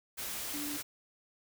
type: tone in noise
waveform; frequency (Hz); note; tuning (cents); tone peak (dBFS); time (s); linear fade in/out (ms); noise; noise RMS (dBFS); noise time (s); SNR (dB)
sine; 292.9; D4; -5; -39; 0.53-0.78; 20; white; -39; 0.17-0.83; -3
effects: none

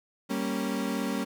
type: chord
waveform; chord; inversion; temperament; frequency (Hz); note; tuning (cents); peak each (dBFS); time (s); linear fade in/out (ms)
35% pulse; G diminished; none; equal; 196 / 233.1 / 277.2; G3 / Bb3 / Db4; 0 / 0 / 0; -31; 0.29-1.25; 20
effects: 10-bit

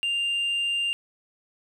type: tone with tanh clipping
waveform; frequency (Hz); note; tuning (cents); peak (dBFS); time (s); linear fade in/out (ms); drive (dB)
sine; 2794; F7; 0; -24; 0.03-0.93; 0; 2
effects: none

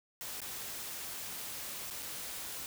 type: noise with dropouts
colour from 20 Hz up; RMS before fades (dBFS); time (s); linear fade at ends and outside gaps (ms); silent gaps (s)
white; -42; 0.21-2.66; 0; 0.404-0.417 / 1.903-1.909 / 2.023-2.027
effects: none

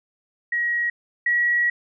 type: tone pair in turn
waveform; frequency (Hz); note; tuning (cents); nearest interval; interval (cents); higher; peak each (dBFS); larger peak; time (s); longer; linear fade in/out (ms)
sine; 1901 / 1918.7; A#6 / A#6; +33 / +49; unison; 16; second; -20 / -17; second; 0.52-0.9 / 1.26-1.7; second; 5
effects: none

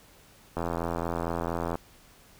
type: click train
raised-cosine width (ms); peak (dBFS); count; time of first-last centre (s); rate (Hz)
1; -16; 101; 0.57-1.755; 84.4
effects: pink hiss -56 dBFS RMS until 2.39 s

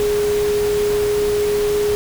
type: tone in noise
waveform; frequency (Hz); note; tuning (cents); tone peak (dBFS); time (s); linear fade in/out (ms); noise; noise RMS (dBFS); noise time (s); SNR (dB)
sine; 415.3; G#4; 0; -15; 0-1.95; 0; pink; -28; 0-1.95; +10
effects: none

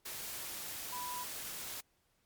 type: tone in noise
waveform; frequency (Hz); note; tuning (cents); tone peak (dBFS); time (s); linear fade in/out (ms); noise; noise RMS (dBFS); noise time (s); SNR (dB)
sine; 987.8; B5; 0; -40; 0.92-1.24; 10; white; -43; 0.05-1.81; 0
effects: pink hiss -75 dBFS RMS until 2.25 s + MP3 96 kbps

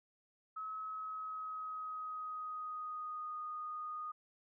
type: tone with pitch glide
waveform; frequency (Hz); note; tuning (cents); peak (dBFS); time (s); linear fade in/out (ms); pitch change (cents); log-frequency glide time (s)
sine; 1284 to 1234.5; E6 to D#6; -46 to -14; -40; 0.56-4.12; 10; -68; 0.79-3.4
effects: none

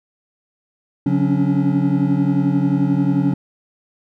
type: tone cluster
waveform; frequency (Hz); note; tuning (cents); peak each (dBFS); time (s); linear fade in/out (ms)
triangle; 141.1 / 182.4 / 275.3 / 286.6; C#3 / F#3 / C#4 / D4; +31 / -24 / -12 / -42; -18; 1.06-3.34; 5
effects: none

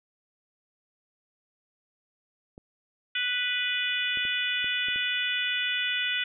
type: clicks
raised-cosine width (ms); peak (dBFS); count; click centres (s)
2; -32; 6; 2.579 / 4.173 / 4.252 / 4.644 / 4.885 / 4.96
type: harmonic tone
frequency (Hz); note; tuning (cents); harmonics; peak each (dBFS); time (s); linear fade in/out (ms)
493.9; B4; 0; 3 / 4 / 5 / 6 / 7; -32 / -33 / -32 / -31 / -33; 3.15-6.24; 5
effects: none

